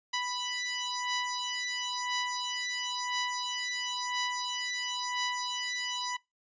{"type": "beating tone pair", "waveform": "10% pulse", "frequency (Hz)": [987.8, 988.78], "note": ["B5", "B5"], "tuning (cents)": [0, 2], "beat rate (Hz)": 0.98, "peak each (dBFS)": -26, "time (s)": [0.13, 6.17], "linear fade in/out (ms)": 10, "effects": ["noise-tail reverb RT60 0.2 s tail -22 dB re dry", "resampled to 16000 Hz"]}